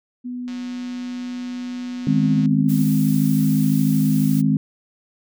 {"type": "tone", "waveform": "sine", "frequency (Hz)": 247.3, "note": "B3", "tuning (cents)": 3, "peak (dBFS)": -26, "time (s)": [0.24, 2.87], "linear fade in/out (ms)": 20}
{"type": "click train", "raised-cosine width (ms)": 0.2, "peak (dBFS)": -25, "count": 361, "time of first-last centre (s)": [0.48, 2.458], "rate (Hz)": 182}
{"type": "chord", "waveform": "sine", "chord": "Ab major", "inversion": "second", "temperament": "equal", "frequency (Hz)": [155.56, 207.7, 261.6], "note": ["Eb3", "Ab3", "C4"], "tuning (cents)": [0, 0, 0], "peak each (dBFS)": -19, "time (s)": [2.07, 4.57], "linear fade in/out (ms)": 2}
{"type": "noise", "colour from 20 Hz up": "blue", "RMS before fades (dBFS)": -35, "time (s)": [2.68, 4.42], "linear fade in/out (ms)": 20}
{"effects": []}